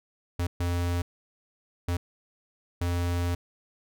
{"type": "tone bursts at uneven times", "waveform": "square", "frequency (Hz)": 87.31, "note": "F2", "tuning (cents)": 0, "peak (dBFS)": -26, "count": 4, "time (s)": [[0.39, 0.47], [0.6, 1.02], [1.88, 1.97], [2.81, 3.35]], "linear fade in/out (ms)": 5, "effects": []}